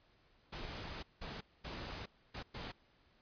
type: noise bursts at uneven times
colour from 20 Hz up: pink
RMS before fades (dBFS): -45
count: 5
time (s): 0.52-1.03 / 1.21-1.41 / 1.64-2.06 / 2.34-2.43 / 2.54-2.72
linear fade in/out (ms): 10
effects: pink hiss -70 dBFS RMS until 3.21 s + resampled to 11025 Hz